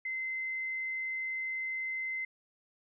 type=tone; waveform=sine; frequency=2064 Hz; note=C7; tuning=24 cents flat; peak=-33 dBFS; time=0.05-2.25 s; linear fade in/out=5 ms; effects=none